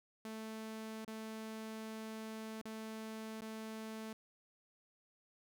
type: tone with dropouts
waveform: sawtooth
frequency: 220 Hz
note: A3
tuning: in tune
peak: -40 dBFS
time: 0.25-4.13 s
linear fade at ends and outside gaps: 2 ms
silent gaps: 1.048-1.078 / 2.615-2.654 / 3.408-3.419 s
effects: none